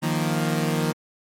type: chord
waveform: sawtooth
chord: Eb suspended second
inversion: none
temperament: equal with one note detuned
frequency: 155.56 / 175.12 / 233.1 Hz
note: Eb3 / F3 / Bb3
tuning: 0 / +5 / 0 cents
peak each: -20 / -23 / -23 dBFS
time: 0.02-0.93 s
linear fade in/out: 20 ms
effects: MP3 64 kbps